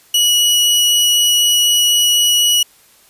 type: tone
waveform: sawtooth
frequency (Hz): 2924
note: F#7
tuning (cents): -21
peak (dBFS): -7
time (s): 0.14-2.63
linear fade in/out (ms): 5
effects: white hiss -49 dBFS RMS until 3.09 s + resampled to 32000 Hz